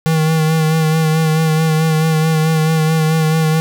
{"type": "tone with vibrato", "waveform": "square", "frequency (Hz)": 158.6, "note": "D#3", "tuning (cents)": 33, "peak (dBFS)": -12, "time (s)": [0.06, 3.6], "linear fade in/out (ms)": 0, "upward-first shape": "sine", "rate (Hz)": 4.6, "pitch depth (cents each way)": 29, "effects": []}